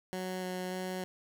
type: tone with vibrato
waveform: 15% pulse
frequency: 184.1 Hz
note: F#3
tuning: 8 cents flat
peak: -29 dBFS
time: 0.13-1.04 s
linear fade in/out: 0 ms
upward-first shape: square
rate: 1.7 Hz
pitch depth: 8 cents each way
effects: none